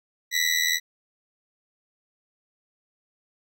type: ring-modulated tone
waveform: 20% pulse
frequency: 1965 Hz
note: B6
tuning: 9 cents flat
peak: -13 dBFS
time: 0.31-0.8 s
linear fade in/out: 50 ms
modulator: 40.7 Hz
effects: none